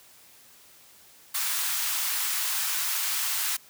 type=high-pass noise; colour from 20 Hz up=white; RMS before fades=-28 dBFS; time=1.34-3.57 s; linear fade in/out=10 ms; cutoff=920 Hz; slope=24 dB/octave; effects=white hiss -54 dBFS RMS until 3.69 s + high-pass 60 Hz 12 dB/octave